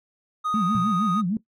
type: tone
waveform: triangle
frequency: 1244.5 Hz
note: D#6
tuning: in tune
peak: -21 dBFS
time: 0.44-1.22 s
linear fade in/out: 20 ms
type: tone with vibrato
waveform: sine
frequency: 196.4 Hz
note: G3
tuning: 4 cents sharp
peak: -21 dBFS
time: 0.54-1.37 s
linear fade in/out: 2 ms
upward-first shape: sine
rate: 6.5 Hz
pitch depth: 230 cents each way
type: tone with exponential decay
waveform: sine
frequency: 123.47 Hz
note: B2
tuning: in tune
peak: -24 dBFS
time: 0.75-1.05 s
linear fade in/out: 0 ms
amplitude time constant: 65 ms
effects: noise-tail reverb RT60 0.1 s tail -17 dB re dry + tanh soft clip ceiling -10 dBFS